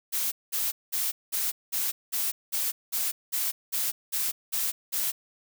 blue noise bursts, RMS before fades -28 dBFS, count 13, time 0.12-5.12 s, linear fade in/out 20 ms, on 200 ms, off 200 ms, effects none

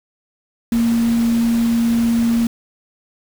sine tone in noise, 232.2 Hz, A#3, 7 cents flat, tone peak -13 dBFS, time 0.72-2.47 s, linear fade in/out 2 ms, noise pink, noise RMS -31 dBFS, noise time 0.72-2.47 s, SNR +15 dB, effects none

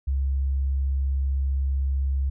sine tone, 67.8 Hz, C#2, 38 cents flat, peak -21 dBFS, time 0.07-2.3 s, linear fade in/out 10 ms, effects none

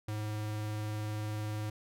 square tone with vibrato, 106.6 Hz, G#2, 46 cents sharp, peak -35 dBFS, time 0.08-1.7 s, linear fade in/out 5 ms, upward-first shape triangle, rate 20 Hz, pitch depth 29 cents each way, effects none

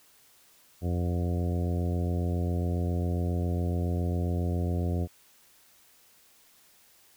harmonic tone with a mistuned harmonic, 87.31 Hz, F2, in tune, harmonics 1 / 2 / 3 / 4 / 5 / 6 / 7 / 8, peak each -27 / -33 / -37 / -39 / -41 / -43 / -44 / -45 dBFS, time 0.81-5.08 s, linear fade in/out 50 ms, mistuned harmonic 8, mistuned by +51 cents, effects white hiss -60 dBFS RMS until 7.16 s

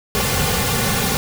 pink noise with comb filter, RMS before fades -19 dBFS, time 0.15-1.17 s, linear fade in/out 0 ms, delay 3.1 ms, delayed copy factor -0.8, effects none

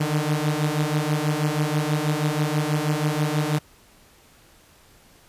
sawtooth beating tone pair, 148.1 / 154.3 Hz, D3 / D#3, +15 / -14 cents, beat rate 6.2 Hz, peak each -20 dBFS, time 0-3.59 s, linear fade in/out 10 ms, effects pink hiss -54 dBFS RMS until 5.28 s + resampled to 32000 Hz

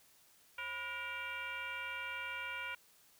sine tone with frequency modulation, 1887 Hz, A#6, 21 cents sharp, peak -39 dBFS, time 0.58-2.75 s, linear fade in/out 5 ms, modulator 450 Hz, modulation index 2, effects white hiss -66 dBFS RMS until 3.19 s

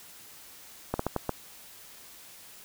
slowing click train, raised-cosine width 1 ms, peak -13 dBFS, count 5, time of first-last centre 0.94-1.293 s, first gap 54 ms, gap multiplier 1.34, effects white hiss -50 dBFS RMS until 2.64 s

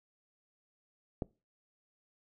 click, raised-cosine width 2 ms, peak -20 dBFS, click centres 1.222 s, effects noise-tail reverb RT60 0.3 s tail -23 dB re dry

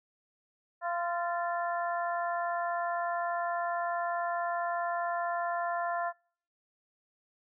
harmonic tone with a mistuned harmonic, 344.7 Hz, F4, 23 cents flat, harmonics 2 / 3 / 4 / 5, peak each -32 / -36 / -38 / -40 dBFS, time 0.81-6.13 s, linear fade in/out 50 ms, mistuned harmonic 5, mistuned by +32 cents, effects noise-tail reverb RT60 0.5 s tail -25 dB re dry

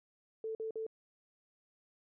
sine tone bursts, 442.7 Hz, A4, 11 cents sharp, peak -36 dBFS, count 3, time 0.44-0.866 s, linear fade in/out 2 ms, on 110 ms, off 48 ms, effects none

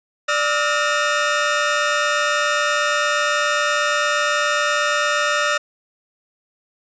35% pulse tone cluster, 590 / 1289 / 1417 / 1826 Hz, D5 / E6 / F6 / A#6, +8 / -39 / +25 / -36 cents, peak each -21 dBFS, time 0.28-5.58 s, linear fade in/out 10 ms, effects resampled to 16000 Hz + 8-bit

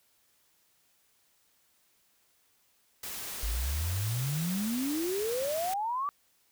white noise, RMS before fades -39 dBFS, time 3.03-5.74 s, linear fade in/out 5 ms
sine exponential sweep, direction up, 50.9 to 1180 Hz, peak -29 dBFS, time 3.43-6.09 s, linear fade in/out 0 ms
effects white hiss -69 dBFS RMS until 6.51 s

